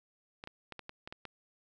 clicks, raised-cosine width 0.3 ms, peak -27 dBFS, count 8, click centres 0.439 / 0.474 / 0.723 / 0.793 / 0.894 / 1.075 / 1.125 / 1.253 s, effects none

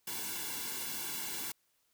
white noise with comb filter, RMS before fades -39 dBFS, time 0.07-1.52 s, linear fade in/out 5 ms, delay 1.6 ms, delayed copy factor -0.95, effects white hiss -75 dBFS RMS until 1.93 s

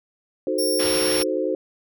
sine chord, D# diminished seventh, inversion none, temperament equal, 311.1 / 370 / 440 / 523.3 Hz, D#4 / F#4 / A4 / C5, 0 / 0 / 0 / 0 cents, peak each -27 / -26 / -28 / -25 dBFS, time 0.47-1.55 s, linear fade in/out 2 ms
15% pulse tone, 5500 Hz, F8, 27 cents flat, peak -17 dBFS, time 0.58-1.24 s, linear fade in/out 10 ms
white low-pass noise, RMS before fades -29 dBFS, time 0.79-1.23 s, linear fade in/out 10 ms, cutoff 4300 Hz, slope 24 dB/octave
effects none

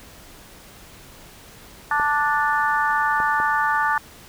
harmonic tone, 293.7 Hz, D4, in tune, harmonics 3 / 4 / 5 / 6, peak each -22 / -23 / -24 / -25 dBFS, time 1.91-3.98 s, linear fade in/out 2 ms
clicks, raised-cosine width 1 ms, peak -17 dBFS, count 3, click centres 1.998 / 3.202 / 3.401 s
effects pink hiss -45 dBFS RMS until 4.28 s

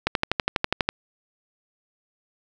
click train, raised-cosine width 0.3 ms, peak -4 dBFS, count 11, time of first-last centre 0.07-0.89 s, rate 12.2 Hz, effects none

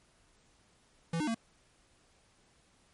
square tone with pitch steps, 166.2 / 303.7 / 227.5 Hz, E3 / D#4 / A#3, +15 / -42 / -42 cents, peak -31 dBFS, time 1.13-1.346 s, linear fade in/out 5 ms, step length 72 ms, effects pink hiss -67 dBFS RMS until 2.93 s + MP3 48 kbps

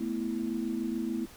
sine chord, A suspended second, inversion none, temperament equal, 220 / 246.9 / 329.6 Hz, A3 / B3 / E4, 0 / 0 / 0 cents, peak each -34 dBFS, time 0-1.26 s, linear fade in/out 10 ms, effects pink hiss -52 dBFS RMS until 1.36 s

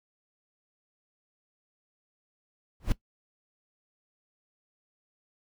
brown noise with exponential growth, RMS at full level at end -20 dBFS, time 2.8-2.92 s, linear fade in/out 0 ms, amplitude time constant 25 ms, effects noise-tail reverb RT60 0.1 s tail -18 dB re dry

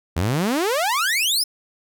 sawtooth exponential sweep, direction up, 77 to 5420 Hz, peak -15 dBFS, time 0.16-1.44 s, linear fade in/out 10 ms, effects none

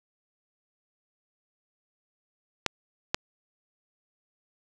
clicks, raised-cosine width 0.2 ms, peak -6 dBFS, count 2, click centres 2.663 / 3.145 s, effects none

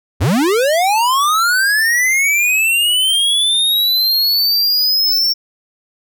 square linear sweep, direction up, 67.4 to 5490 Hz, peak -12 dBFS, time 0.2-5.34 s, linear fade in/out 20 ms, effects none

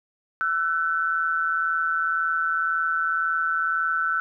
sine tone pair together, 1338.1 / 1500 Hz, E6 / F#6, +26 / +23 cents, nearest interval major second, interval 197 cents, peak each -24 dBFS, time 0.41-4.2 s, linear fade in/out 0 ms, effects none

